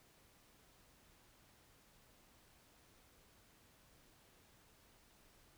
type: silence
effects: pink hiss -68 dBFS RMS until 5.57 s